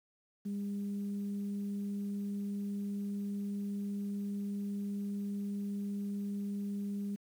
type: tone with frequency modulation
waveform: sine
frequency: 201.5 Hz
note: G3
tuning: 48 cents sharp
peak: -34 dBFS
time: 0.45-7.16 s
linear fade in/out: 10 ms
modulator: 204 Hz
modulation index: 0.26
effects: high-pass 100 Hz 12 dB/octave + 10-bit